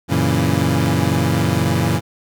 25% pulse chord, F# dominant seventh, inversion none, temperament equal, 92.5 / 116.54 / 138.59 / 164.81 Hz, F#2 / A#2 / C#3 / E3, 0 / 0 / 0 / 0 cents, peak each -17 dBFS, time 0.08-2.01 s, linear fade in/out 50 ms, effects none

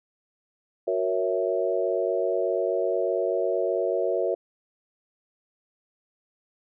sine chord, F# dominant seventh, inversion none, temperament equal with one note detuned, 367.9 / 466.2 / 554.4 / 659.3 Hz, F#4 / A#4 / C#5 / E5, -10 / 0 / 0 / 0 cents, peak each -28 dBFS, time 0.87-4.35 s, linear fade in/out 10 ms, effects none

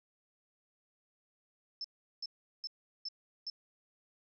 sine tone bursts, 5274 Hz, E8, in tune, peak -37 dBFS, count 5, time 1.81-3.5 s, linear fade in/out 2 ms, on 34 ms, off 380 ms, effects none

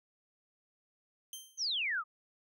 15% pulse tone with exponential decay, 3136 Hz, G7, in tune, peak -33 dBFS, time 1.33-1.68 s, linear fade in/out 1 ms, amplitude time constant 75 ms
sine exponential sweep, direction down, 6500 to 1174.7 Hz, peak -31 dBFS, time 1.57-2.04 s, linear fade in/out 50 ms
effects none

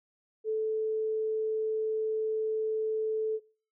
sine tone, 437.1 Hz, A4, 11 cents flat, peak -27 dBFS, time 0.44-3.4 s, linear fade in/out 50 ms, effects noise-tail reverb RT60 0.4 s tail -21 dB re dry

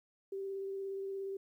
sine tone with vibrato, 390.1 Hz, G4, 8 cents flat, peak -37 dBFS, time 0.32-1.37 s, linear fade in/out 5 ms, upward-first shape square, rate 17 Hz, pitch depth 10 cents each way, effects 12-bit

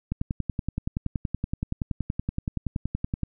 click train, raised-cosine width 5 ms, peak -14 dBFS, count 34, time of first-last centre 0.12-3.233 s, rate 10.6 Hz, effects none

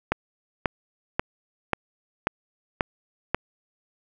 click train, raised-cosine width 0.5 ms, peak -6 dBFS, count 7, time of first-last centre 0.12-3.346 s, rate 1.86 Hz, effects none

